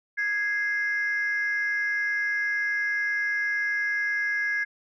sine tone pair together, 1658 / 2089 Hz, G#6 / C7, -3 / -3 cents, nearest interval major third, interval 400 cents, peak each -24 / -28 dBFS, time 0.17-4.65 s, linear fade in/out 20 ms, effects tanh soft clip ceiling -19 dBFS

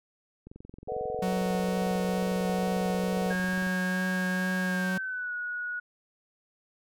click train, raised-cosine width 3 ms, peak -32 dBFS, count 72, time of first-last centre 0.47-3.668 s, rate 22.2 Hz
sine chord, B dominant seventh, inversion third, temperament just, 444.5 / 493.9 / 617.4 / 740.8 Hz, A4 / B4 / D#5 / F#5, +18 / 0 / -14 / +2 cents, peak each -35 / -34 / -39 / -36 dBFS, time 0.88-3.33 s, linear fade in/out 5 ms
45% pulse tone with vibrato, 185 Hz, F#3, in tune, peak -28 dBFS, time 1.22-4.98 s, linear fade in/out 5 ms, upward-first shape triangle, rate 2.2 Hz, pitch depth 10 cents each way
sine tone with pitch glide, 1627 to 1457.9 Hz, G#6 to F#6, -36 to -26 cents, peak -31 dBFS, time 3.3-5.8 s, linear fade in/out 10 ms, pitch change -190 cents, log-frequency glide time 4.67-5.33 s
effects none

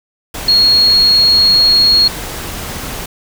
sine tone in noise, 4302 Hz, C8, 47 cents sharp, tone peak -6 dBFS, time 0.48-2.08 s, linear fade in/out 5 ms, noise pink, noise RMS -24 dBFS, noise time 0.34-3.06 s, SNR +15 dB, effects none

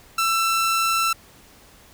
sawtooth tone, 1336 Hz, E6, 23 cents sharp, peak -15 dBFS, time 0.18-1.13 s, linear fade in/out 5 ms, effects pink hiss -50 dBFS RMS until 1.93 s

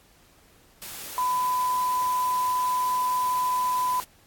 sine tone in noise, 1002 Hz, B5, 25 cents sharp, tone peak -22 dBFS, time 1.18-4 s, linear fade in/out 0 ms, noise white, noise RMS -38 dBFS, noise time 0.82-4.04 s, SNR +13 dB, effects pink hiss -58 dBFS RMS until 4.26 s + AAC 64 kbps

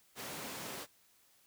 pink high-pass noise, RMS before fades -44 dBFS, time 0.15-0.87 s, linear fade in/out 50 ms, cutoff 200 Hz, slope 12 dB/octave, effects white hiss -68 dBFS RMS until 1.46 s

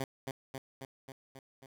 10% pulse tone with echo, 133.8 Hz, C3, 39 cents sharp, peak -25 dBFS, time 0-0.04 s, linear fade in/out 2 ms, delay 270 ms, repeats 6, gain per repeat -3 dB, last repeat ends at 1.66 s, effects none

